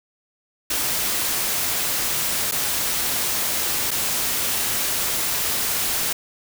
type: noise with dropouts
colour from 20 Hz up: white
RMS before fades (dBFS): -23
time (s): 0.7-6.13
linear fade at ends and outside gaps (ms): 5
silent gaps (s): 2.513-2.52 / 3.908-3.913
effects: none